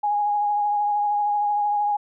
sine tone with vibrato, 827 Hz, G#5, 8 cents flat, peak -19 dBFS, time 0.03-1.97 s, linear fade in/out 10 ms, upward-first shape triangle, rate 13 Hz, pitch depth 24 cents each way, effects none

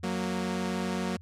sawtooth tone pair together, 184 / 231.8 Hz, F#3 / A#3, -9 / -10 cents, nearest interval major third, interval 399 cents, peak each -27 / -29 dBFS, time 0.03-1.17 s, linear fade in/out 10 ms, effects added 87 Hz sine -46 dBFS peak until 1.21 s + low-pass 9000 Hz 12 dB/octave

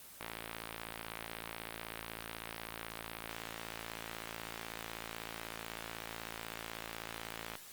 click train, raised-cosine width 0.3 ms, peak -24 dBFS, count 413, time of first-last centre 0.21-7.554 s, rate 56.1 Hz, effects white hiss -53 dBFS RMS until 7.72 s + Opus 24 kbps

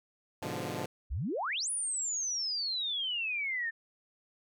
10% pulse chord, G# diminished seventh, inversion none, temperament equal with one note detuned, 103.83 / 125.12 / 146.83 / 174.61 Hz, G#2 / B2 / D3 / F3, 0 / +23 / 0 / 0 cents, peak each -33 / -32 / -32 / -32 dBFS, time 0.42-0.86 s, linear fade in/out 5 ms
sine exponential two-way sweep, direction up then down, 51.91 to 9956 to 1773 Hz, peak -31 dBFS, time 1.1-3.71 s, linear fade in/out 20 ms, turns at 1.7 s
effects none

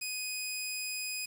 15% pulse tone, 2500 Hz, D#7, 8 cents sharp, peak -28 dBFS, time 0.01-1.26 s, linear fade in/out 10 ms, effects 9-bit

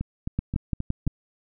two click trains, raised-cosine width 5 ms, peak -16 / -12 dBFS, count 5 / 5, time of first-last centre 0.01-1.068 / 0.39-1.075 s, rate 3.78 / 5.84 Hz, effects none

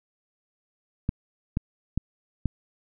clicks, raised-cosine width 5 ms, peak -12 dBFS, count 4, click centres 1.091 / 1.571 / 1.976 / 2.457 s, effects none

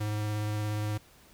square tone with vibrato, 105.7 Hz, G#2, 31 cents sharp, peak -30 dBFS, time 0-0.98 s, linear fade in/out 10 ms, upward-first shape triangle, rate 17 Hz, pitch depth 14 cents each way, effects pink hiss -58 dBFS RMS until 1.33 s

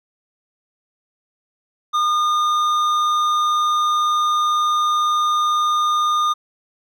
sine tone with hard clipping, 1217 Hz, D#6, 39 cents flat, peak -17 dBFS, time 1.93-6.34 s, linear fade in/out 20 ms, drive 8 dB, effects none

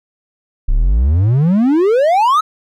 triangle exponential sweep, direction up, 30 to 1318.5 Hz, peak -7 dBFS, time 0.68-2.41 s, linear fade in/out 10 ms, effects none

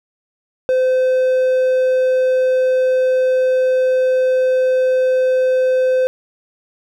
triangle tone, 514 Hz, C5, 31 cents flat, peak -10 dBFS, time 0.69-6.07 s, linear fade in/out 0 ms, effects none

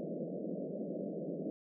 pink band-pass noise, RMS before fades -40 dBFS, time 0-1.5 s, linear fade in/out 0 ms, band 160 to 640 Hz, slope 96 dB/octave, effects none

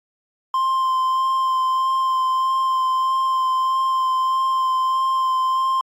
triangle tone with vibrato, 1046.5 Hz, C6, in tune, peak -15 dBFS, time 0.54-5.81 s, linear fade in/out 2 ms, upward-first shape sine, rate 1.6 Hz, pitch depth 12 cents each way, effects AAC 64 kbps

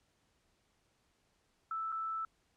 sine tone with dropouts, 1318.5 Hz, E6, in tune, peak -35 dBFS, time 1.71-2.25 s, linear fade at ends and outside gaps 2 ms, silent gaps 1.92-1.924 s, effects pink hiss -75 dBFS RMS until 2.56 s + low-pass 9000 Hz 12 dB/octave

